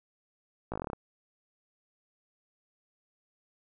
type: slowing click train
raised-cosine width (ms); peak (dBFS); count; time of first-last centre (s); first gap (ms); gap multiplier
1; -21; 10; 0.72-0.932; 17; 1.08
effects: none